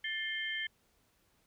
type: tone cluster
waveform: sine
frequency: 1765 / 2121 / 3134 Hz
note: A6 / C7 / G7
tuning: +5 / +23 / -1 cents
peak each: -38 / -39 / -39 dBFS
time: 0.04-0.67 s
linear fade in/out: 5 ms
effects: pink hiss -72 dBFS RMS until 1.46 s